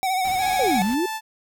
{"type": "tone with vibrato", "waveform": "square", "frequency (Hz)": 751, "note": "F#5", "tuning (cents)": 26, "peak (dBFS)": -21, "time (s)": [0.03, 0.82], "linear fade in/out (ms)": 0, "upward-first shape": "sine", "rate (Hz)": 14, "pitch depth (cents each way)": 50}
{"type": "noise with tremolo", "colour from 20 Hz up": "pink", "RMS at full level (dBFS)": -38, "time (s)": [0.24, 0.95], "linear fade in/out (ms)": 10, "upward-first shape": "triangle", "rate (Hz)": 4.8, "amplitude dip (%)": 25}
{"type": "tone with pitch glide", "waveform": "sawtooth", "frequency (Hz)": [830.6, 878], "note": ["G#5", "A5"], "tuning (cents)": [0, -4], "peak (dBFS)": -23, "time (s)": [0.38, 1.21], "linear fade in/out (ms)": 50, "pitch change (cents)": 96, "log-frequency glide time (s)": [0.77, 0.83]}
{"type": "exponential two-way sweep", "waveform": "sine", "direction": "down then up", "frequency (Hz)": [587.3, 181.6, 388.6], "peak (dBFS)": -20, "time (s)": [0.59, 1.06], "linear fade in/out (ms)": 5, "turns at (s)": 0.82}
{"effects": []}